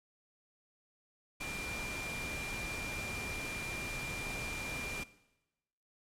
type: tone in noise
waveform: sine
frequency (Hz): 2386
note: D7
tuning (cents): +27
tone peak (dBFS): -41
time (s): 1.4-5.04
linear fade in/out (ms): 10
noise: pink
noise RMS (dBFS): -42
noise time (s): 1.4-5.04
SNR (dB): -2
effects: noise-tail reverb RT60 1.0 s tail -18 dB re dry + low-pass 11000 Hz 12 dB/octave